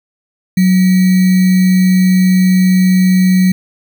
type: tone with sample-and-hold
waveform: sine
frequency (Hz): 185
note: F#3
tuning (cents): 0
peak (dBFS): -6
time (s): 0.57-3.52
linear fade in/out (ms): 5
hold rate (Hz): 2100
effects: none